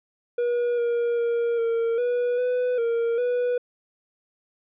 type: tone with pitch steps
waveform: triangle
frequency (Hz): 481.3 / 473.4 / 469.7 / 460.3 / 487.7 / 497.5 / 464.8 / 490.7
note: B4 / A#4 / A#4 / A#4 / B4 / B4 / A#4 / B4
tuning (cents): -45 / +27 / +13 / -22 / -22 / +13 / -5 / -11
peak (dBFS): -19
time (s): 0.38-3.58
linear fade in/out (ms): 5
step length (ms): 400
effects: resampled to 8000 Hz